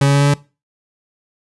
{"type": "tone with pitch steps", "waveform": "40% pulse", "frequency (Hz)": [139.6, 140.57, 141.55, 142.53, 143.52], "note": ["C#3", "C#3", "C#3", "C#3", "D3"], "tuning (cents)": [13, 25, 37, 49, -40], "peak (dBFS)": -9, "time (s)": [0.01, 0.34], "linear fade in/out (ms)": 5, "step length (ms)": 66, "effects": ["noise-tail reverb RT60 0.3 s tail -21 dB re dry", "resampled to 24000 Hz"]}